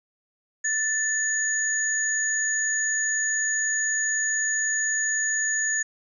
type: tone pair together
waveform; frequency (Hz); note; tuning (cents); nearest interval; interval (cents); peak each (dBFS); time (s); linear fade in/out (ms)
sine; 1767 / 6768; A6 / G#8; +7 / +32; octave + major seventh; 2325; -25; 0.64-5.83; 10
effects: none